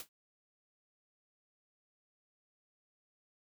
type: noise with exponential decay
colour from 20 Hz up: white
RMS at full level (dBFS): -40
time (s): 0-0.09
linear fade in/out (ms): 1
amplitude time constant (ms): 18
effects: none

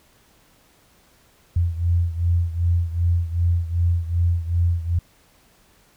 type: beating tone pair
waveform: sine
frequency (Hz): 85.3 / 87.9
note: F2 / F2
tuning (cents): -40 / +12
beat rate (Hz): 2.6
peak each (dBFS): -19 / -23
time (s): 1.56-4.99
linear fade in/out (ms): 5
effects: pink hiss -57 dBFS RMS until 5.96 s

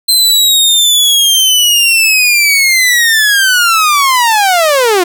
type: linear sweep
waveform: sawtooth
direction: down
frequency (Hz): 4125 to 338.3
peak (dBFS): -3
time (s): 0.08-5.04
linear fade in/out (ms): 10
effects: none

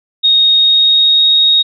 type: tone with pitch glide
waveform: sine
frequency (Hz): 3729 to 3753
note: A#7 to A#7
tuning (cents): 0 to +11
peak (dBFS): -6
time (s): 0.23-1.63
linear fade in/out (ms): 20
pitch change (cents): +11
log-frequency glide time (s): 0.55-1.22
effects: none

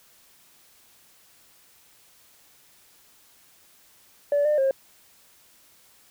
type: tone with pitch steps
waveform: sine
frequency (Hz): 577 / 600 / 537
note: D5 / D5 / C5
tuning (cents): -31 / +37 / +45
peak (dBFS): -17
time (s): 4.32-4.71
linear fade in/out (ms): 2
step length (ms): 130
effects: tanh soft clip ceiling -16 dBFS + white hiss -57 dBFS RMS until 6.1 s

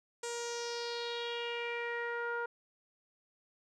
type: tone with low-pass filter sweep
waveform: sawtooth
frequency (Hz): 472.7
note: A#4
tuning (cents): +24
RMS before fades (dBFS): -38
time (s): 0.23-2.46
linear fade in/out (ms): 5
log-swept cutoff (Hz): 7800 to 1300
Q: 4
effects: none

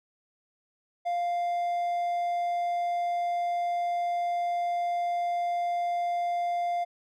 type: tone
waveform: triangle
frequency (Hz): 698.5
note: F5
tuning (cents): 0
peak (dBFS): -24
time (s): 1.05-6.85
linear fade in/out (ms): 20
effects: none

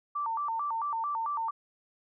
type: tone with vibrato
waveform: sine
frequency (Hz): 1028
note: C6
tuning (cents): -31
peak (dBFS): -29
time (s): 0.15-1.51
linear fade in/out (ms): 10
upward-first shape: square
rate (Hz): 4.5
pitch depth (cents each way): 220
effects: none

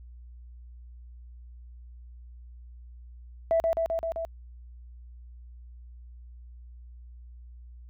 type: tone with echo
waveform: sine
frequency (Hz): 659.3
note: E5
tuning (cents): 0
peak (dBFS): -19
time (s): 3.51-3.6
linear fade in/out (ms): 0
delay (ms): 130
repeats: 5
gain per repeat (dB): -2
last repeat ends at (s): 4.25
effects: tanh soft clip ceiling -16 dBFS + added 60 Hz sine -44 dBFS peak until 7.89 s

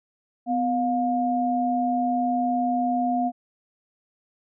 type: tone pair together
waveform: sine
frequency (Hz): 250.9 / 709.7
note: B3 / F5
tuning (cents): +28 / +28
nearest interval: octave + tritone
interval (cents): 1800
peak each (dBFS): -24 / -23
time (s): 0.46-3.32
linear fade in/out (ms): 50
effects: none

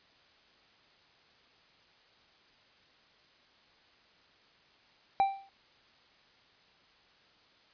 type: tone with exponential decay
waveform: triangle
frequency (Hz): 784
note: G5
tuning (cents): 0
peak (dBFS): -18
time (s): 5.2-5.49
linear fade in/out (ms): 0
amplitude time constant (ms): 63
effects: white hiss -63 dBFS RMS until 7.73 s + resampled to 11025 Hz

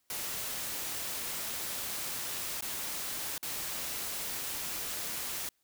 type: noise with dropouts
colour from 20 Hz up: white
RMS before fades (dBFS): -37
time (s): 0.1-5.49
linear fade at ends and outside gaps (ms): 2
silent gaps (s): 2.609-2.623 / 3.38-3.428
effects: white hiss -75 dBFS RMS until 5.63 s

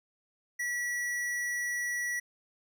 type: tone with tanh clipping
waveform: sine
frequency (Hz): 1940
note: B6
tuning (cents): -31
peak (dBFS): -32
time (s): 0.59-2.2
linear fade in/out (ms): 10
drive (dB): 18
effects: none

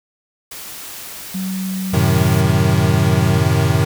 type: noise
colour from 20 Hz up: white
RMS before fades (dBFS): -32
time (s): 0.51-2.41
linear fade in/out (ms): 5
type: tone with pitch glide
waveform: sine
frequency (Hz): 188.9 to 186.73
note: F#3 to F#3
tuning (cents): +36 to +16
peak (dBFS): -20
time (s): 1.34-3.39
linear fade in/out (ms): 10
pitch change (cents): -20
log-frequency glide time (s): 1.78-2.88
type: chord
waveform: square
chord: F# diminished seventh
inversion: none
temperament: equal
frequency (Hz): 92.5 / 110 / 130.81 / 155.56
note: F#2 / A2 / C3 / Eb3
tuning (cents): 0 / 0 / 0 / 0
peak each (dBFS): -19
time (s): 1.93-3.85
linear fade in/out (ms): 10
effects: none

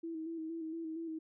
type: tone with vibrato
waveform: sine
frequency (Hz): 324.7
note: E4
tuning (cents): -26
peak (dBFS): -38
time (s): 0.03-1.19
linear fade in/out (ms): 10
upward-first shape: square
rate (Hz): 4.3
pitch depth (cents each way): 34
effects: none

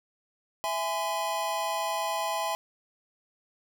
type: chord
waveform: square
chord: E augmented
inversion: none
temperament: equal with one note detuned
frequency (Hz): 659.3 / 830.6 / 1020.8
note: E5 / G#5 / B#5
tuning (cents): 0 / 0 / -43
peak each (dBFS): -34 / -33 / -33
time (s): 0.64-2.55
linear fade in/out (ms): 0
effects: none

